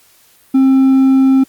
triangle tone with hard clipping, 266 Hz, C4, 29 cents sharp, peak -7 dBFS, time 0.54-1.44 s, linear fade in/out 10 ms, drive 5 dB, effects white hiss -49 dBFS RMS until 1.48 s + Opus 48 kbps

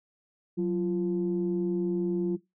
sine tone pair together, 184.3 / 345.7 Hz, F#3 / F4, -7 / -18 cents, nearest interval major seventh, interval 1089 cents, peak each -27 dBFS, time 0.57-2.37 s, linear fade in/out 20 ms, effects noise-tail reverb RT60 0.2 s tail -20 dB re dry + tanh soft clip ceiling -19 dBFS

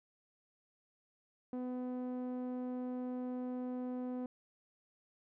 sawtooth tone with low-pass filter, 250.9 Hz, B3, 28 cents sharp, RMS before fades -40 dBFS, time 1.53-4.26 s, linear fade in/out 2 ms, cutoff 580 Hz, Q 0.71, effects none

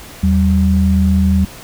sine tone pair together, 80.52 / 191.3 Hz, E2 / G3, -40 / -42 cents, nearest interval octave + minor third, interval 1498 cents, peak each -12 dBFS, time 0.23-1.45 s, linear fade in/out 5 ms, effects pink hiss -35 dBFS RMS until 1.63 s

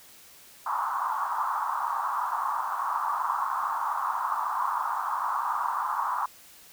white band-pass noise, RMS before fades -29 dBFS, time 0.66-6.26 s, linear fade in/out 5 ms, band 880 to 1200 Hz, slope 48 dB/octave, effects white hiss -52 dBFS RMS until 6.72 s

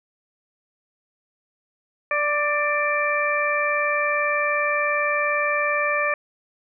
harmonic tone with a mistuned harmonic, 587.3 Hz, D5, in tune, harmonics 1 / 2 / 3 / 4, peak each -25 / -25 / -25 / -25 dBFS, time 2.11-6.14 s, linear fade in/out 2 ms, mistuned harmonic 3, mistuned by +19 cents, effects none

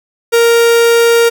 45% pulse tone, 466.2 Hz, A#4, in tune, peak -6 dBFS, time 0.32-1.3 s, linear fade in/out 20 ms, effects none

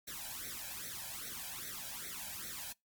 white noise with flanger, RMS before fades -44 dBFS, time 0.07-2.73 s, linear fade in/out 10 ms, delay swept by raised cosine 0.5 to 1.28 ms, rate 2.5 Hz, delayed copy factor +0.95, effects noise-tail reverb RT60 0.2 s tail -26 dB re dry + MP3 96 kbps

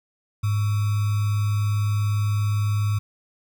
sine tone with sample-and-hold, 103.83 Hz, G#2, in tune, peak -19 dBFS, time 0.43-2.99 s, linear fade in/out 10 ms, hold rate 1225 Hz, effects none

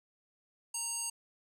square tone with band-pass filter, 928 Hz, A#5, 8 cents flat, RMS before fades -37 dBFS, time 0.74-1.1 s, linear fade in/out 5 ms, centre 8000 Hz, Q 4.2, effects none

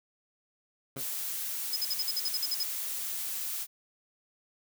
blue noise, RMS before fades -35 dBFS, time 0.96-3.67 s, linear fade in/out 50 ms
15% pulse tone with exponential decay, 134.5 Hz, C3, 48 cents sharp, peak -29 dBFS, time 0.96-1.08 s, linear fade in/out 5 ms, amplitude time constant 24 ms
sine tone bursts, 5070 Hz, D#8, 32 cents sharp, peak -28 dBFS, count 11, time 1.73-2.632 s, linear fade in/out 2 ms, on 32 ms, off 55 ms
effects none

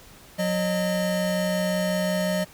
square tone pair together, 182.3 / 612.5 Hz, F#3 / D#5, -25 / -27 cents, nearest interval octave + major sixth, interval 2098 cents, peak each -26 dBFS, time 0.38-2.45 s, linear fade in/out 20 ms, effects pink hiss -49 dBFS RMS until 2.53 s

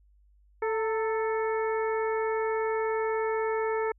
harmonic tone with a mistuned harmonic, 439.7 Hz, A4, 1 cent flat, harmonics 1 / 2 / 3 / 4 / 5, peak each -27 / -33 / -37 / -39 / -41 dBFS, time 0.62-3.92 s, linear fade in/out 5 ms, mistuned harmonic 2, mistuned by +48 cents, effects added 50 Hz sine -58 dBFS peak until 3.98 s

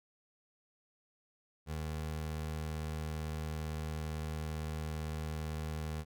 25% pulse tone, 77.78 Hz, D#2, in tune, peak -33 dBFS, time 1.66-6.05 s, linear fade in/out 50 ms, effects none

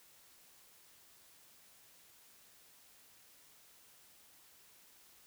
silence, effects white hiss -63 dBFS RMS until 5.26 s

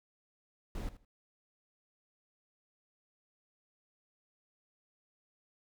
brown noise with echo, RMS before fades -38 dBFS, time 0.75-0.89 s, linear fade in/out 2 ms, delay 80 ms, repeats 2, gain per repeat -15 dB, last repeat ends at 1.05 s, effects none

